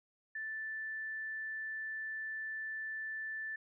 sine tone, 1760 Hz, A6, in tune, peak -38 dBFS, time 0.35-3.56 s, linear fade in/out 5 ms, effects none

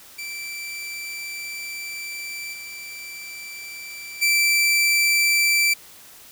sawtooth tone with level steps, 2335 Hz, D7, 11 cents flat, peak -27 / -31 / -13 dBFS, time 0.18-5.74 s, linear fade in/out 10 ms, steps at 2.52 / 4.21 s, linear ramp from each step 20 ms, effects white hiss -46 dBFS RMS until 6.31 s

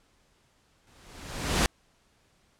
pink noise with exponential growth, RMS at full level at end -21 dBFS, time 0.87-1.66 s, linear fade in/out 1 ms, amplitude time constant 170 ms, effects pink hiss -66 dBFS RMS until 2.59 s + low-pass 9000 Hz 12 dB/octave

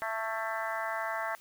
harmonic tone with a mistuned harmonic, 222.1 Hz, A3, 16 cents sharp, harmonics 3 / 4 / 5 / 6 / 7 / 8 / 9, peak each -37 / -38 / -39 / -40 / -40 / -41 / -42 dBFS, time 0.02-1.35 s, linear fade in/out 0 ms, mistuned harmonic 7, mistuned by +36 cents, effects white hiss -57 dBFS RMS until 1.4 s

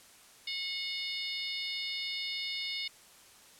harmonic tone, 727 Hz, F#5, 31 cents flat, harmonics 3 / 4 / 5 / 6 / 7, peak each -40 / -42 / -39 / -41 / -42 dBFS, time 0.47-2.88 s, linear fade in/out 5 ms, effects white hiss -57 dBFS RMS until 3.59 s + low-pass 11000 Hz 12 dB/octave

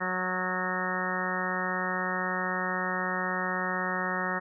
harmonic tone with a mistuned harmonic, 183.9 Hz, F#3, 10 cents flat, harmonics 1 / 2 / 3 / 4 / 5 / 6 / 7 / 8 / 9 / 10, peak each -36 / -39 / -38 / -39 / -38 / -37 / -36 / -39 / -39 / -33 dBFS, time 0-4.4 s, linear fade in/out 20 ms, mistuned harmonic 8, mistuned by -15 cents, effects none

